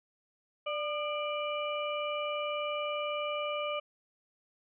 harmonic tone with a mistuned harmonic, 590 Hz, D5, 8 cents sharp, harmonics 1 / 2 / 4 / 5, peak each -34 / -37 / -40 / -41 dBFS, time 0.66-3.8 s, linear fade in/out 10 ms, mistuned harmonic 2, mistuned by +46 cents, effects none

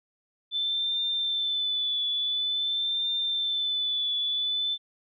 sine tone with vibrato, 3520 Hz, A7, in tune, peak -25 dBFS, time 0.51-4.78 s, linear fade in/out 50 ms, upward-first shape triangle, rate 0.48 Hz, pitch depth 41 cents each way, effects none

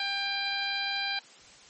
harmonic tone with a mistuned harmonic, 795 Hz, G5, 24 cents sharp, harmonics 1 / 2 / 3 / 4 / 5 / 6, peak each -37 / -35 / -35 / -38 / -34 / -38 dBFS, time 0-1.19 s, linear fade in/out 2 ms, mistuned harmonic 5, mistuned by +17 cents, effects white hiss -53 dBFS RMS until 1.69 s + MP3 32 kbps

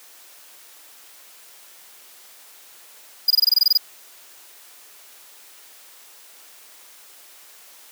square tone bursts, 4900 Hz, D#8, 27 cents flat, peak -12 dBFS, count 11, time 3.28-3.775 s, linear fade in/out 5 ms, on 25 ms, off 22 ms, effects white hiss -47 dBFS RMS until 7.91 s + high-pass 400 Hz 12 dB/octave

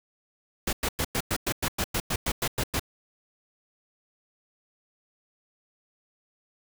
pink noise bursts, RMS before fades -27 dBFS, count 14, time 0.67-2.796 s, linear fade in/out 5 ms, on 59 ms, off 100 ms, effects none

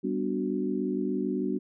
sine chord, G major seventh, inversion none, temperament equal, 196 / 246.9 / 293.7 / 370 Hz, G3 / B3 / D4 / F#4, 0 / 0 / 0 / 0 cents, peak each -32 dBFS, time 0.03-1.59 s, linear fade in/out 20 ms, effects none

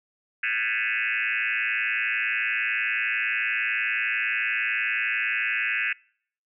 sine tone with frequency modulation, 2106 Hz, C7, 11 cents sharp, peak -23 dBFS, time 0.43-5.93 s, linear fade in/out 5 ms, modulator 111 Hz, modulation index 5.3, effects noise-tail reverb RT60 0.6 s tail -26 dB re dry

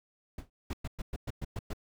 brown noise with exponential decay, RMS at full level -34 dBFS, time 0.38-0.5 s, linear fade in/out 5 ms, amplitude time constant 24 ms
brown noise bursts, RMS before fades -35 dBFS, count 8, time 0.7-1.734 s, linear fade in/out 5 ms, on 33 ms, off 110 ms
click, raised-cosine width 0.2 ms, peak -26 dBFS, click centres 0.729 s
effects none

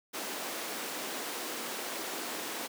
pink high-pass noise, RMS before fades -38 dBFS, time 0.13-2.68 s, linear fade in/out 20 ms, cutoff 260 Hz, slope 24 dB/octave, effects none

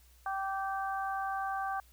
harmonic tone, 388.6 Hz, G4, 15 cents flat, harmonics 2 / 3 / 4, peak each -34 / -38 / -40 dBFS, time 0.26-1.8 s, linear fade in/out 2 ms, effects added 60 Hz sine -59 dBFS peak until 1.92 s + white hiss -65 dBFS RMS until 1.92 s

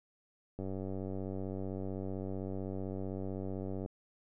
click train, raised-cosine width 2 ms, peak -27 dBFS, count 314, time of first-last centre 0.59-3.861 s, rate 95.7 Hz, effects none

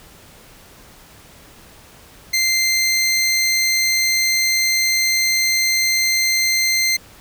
20% pulse tone, 2085 Hz, C7, 7 cents flat, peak -10 dBFS, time 2.33-6.97 s, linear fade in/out 10 ms, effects pink hiss -45 dBFS RMS until 7.2 s

